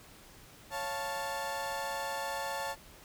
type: chord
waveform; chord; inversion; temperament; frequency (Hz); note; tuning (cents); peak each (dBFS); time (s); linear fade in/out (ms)
30% pulse; Db augmented; none; equal; 554.4 / 698.5 / 880; Db5 / F5 / A5; 0 / 0 / 0; -37 / -40 / -34; 0.7-2.76; 50
effects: pink hiss -55 dBFS RMS until 3.04 s